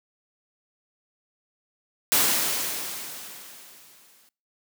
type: noise with exponential decay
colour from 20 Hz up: white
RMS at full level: -19 dBFS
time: 2.12-4.29 s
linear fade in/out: 0 ms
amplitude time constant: 470 ms
effects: noise-tail reverb RT60 0.4 s tail -25 dB re dry + high-pass 150 Hz 12 dB/octave